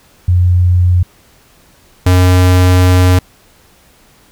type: tone pair in turn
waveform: sine / square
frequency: 89.3 / 91.02 Hz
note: F2 / F#2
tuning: +39 / -28 cents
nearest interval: unison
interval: 33 cents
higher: second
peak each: -6 dBFS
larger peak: neither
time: 0.28-1.03 / 2.06-3.19 s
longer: second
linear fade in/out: 5 ms
effects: pink hiss -47 dBFS RMS until 4.31 s